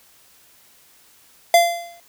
square tone with exponential decay, 688 Hz, F5, 26 cents flat, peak -8 dBFS, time 1.54-2 s, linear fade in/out 2 ms, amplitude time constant 100 ms, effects white hiss -53 dBFS RMS until 2.08 s

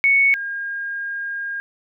sine tone pair in turn, 2217 / 1617.4 Hz, C#7 / G#6, 0 / -46 cents, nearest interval perfect fourth, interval 546 cents, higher first, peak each -12 / -24 dBFS, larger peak first, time 0.04-0.34 / 0.34-1.6 s, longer second, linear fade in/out 0 ms, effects none

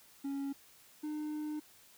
triangle tone pair in turn, 277.2 / 303 Hz, C#4 / D#4, 0 / -46 cents, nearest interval major second, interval 154 cents, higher second, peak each -33 / -34 dBFS, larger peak first, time 0.24-0.53 / 1.03-1.6 s, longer second, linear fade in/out 10 ms, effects white hiss -61 dBFS RMS until 1.97 s

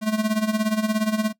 square tone with tremolo, 216.2 Hz, A3, 30 cents flat, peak -18 dBFS, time 0.01-1.33 s, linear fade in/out 50 ms, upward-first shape sine, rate 17 Hz, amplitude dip 75%, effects noise-tail reverb RT60 0.1 s tail -20 dB re dry

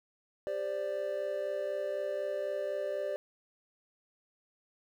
triangle chord, G suspended fourth, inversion none, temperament equal with one note detuned, 397.5 / 523.3 / 587.3 Hz, G4 / C5 / D5, +24 / 0 / 0 cents, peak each -38 / -37 / -32 dBFS, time 0.47-3.16 s, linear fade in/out 0 ms, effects 11-bit

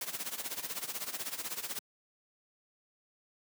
white noise with tremolo, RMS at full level -36 dBFS, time 0.01-1.79 s, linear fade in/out 2 ms, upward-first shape sine, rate 16 Hz, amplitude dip 80%, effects high-pass 150 Hz 12 dB/octave

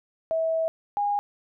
sine tone pair in turn, 649 / 817.7 Hz, E5 / G#5, -27 / -27 cents, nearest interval major third, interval 400 cents, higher second, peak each -22 dBFS, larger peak neither, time 0.31-0.68 / 0.97-1.19 s, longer first, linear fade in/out 0 ms, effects none

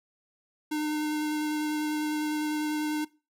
square tone with vibrato, 303.5 Hz, D#4, 43 cents flat, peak -28 dBFS, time 0.71-3.05 s, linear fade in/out 10 ms, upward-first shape sine, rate 10 Hz, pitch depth 10 cents each way, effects noise-tail reverb RT60 0.3 s tail -20 dB re dry

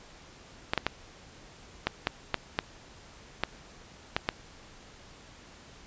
clicks, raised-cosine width 0.3 ms, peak -9 dBFS, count 10, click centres 0.735 / 0.777 / 0.866 / 1.87 / 2.071 / 2.343 / 2.589 / 3.436 / 4.165 / 4.289 s, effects pink hiss -52 dBFS RMS until 5.86 s + resampled to 16000 Hz

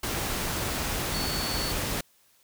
sine tone in noise, 4448 Hz, C#8, 5 cents sharp, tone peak -33 dBFS, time 1.14-1.72 s, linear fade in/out 5 ms, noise pink, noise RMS -30 dBFS, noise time 0.03-2.01 s, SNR -6 dB, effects white hiss -63 dBFS RMS until 2.43 s

